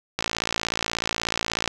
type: click train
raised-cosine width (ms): 0.2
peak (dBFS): -6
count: 85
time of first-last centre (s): 0.19-1.677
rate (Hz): 56.5
effects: none